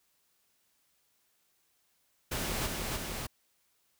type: noise with echo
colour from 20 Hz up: pink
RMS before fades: -34 dBFS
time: 2.31-2.67 s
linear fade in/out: 10 ms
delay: 300 ms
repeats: 2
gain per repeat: -2 dB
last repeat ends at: 3.27 s
effects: white hiss -73 dBFS RMS until 3.99 s